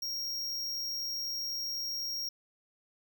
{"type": "tone", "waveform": "square", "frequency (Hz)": 5588, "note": "F8", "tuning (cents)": 0, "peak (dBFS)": -34, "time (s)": [0.02, 2.29], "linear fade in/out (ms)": 5, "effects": []}